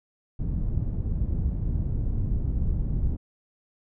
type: low-pass noise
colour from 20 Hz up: pink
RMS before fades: -26 dBFS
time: 0.39-3.17 s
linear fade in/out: 10 ms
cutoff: 140 Hz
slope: 12 dB/octave
effects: none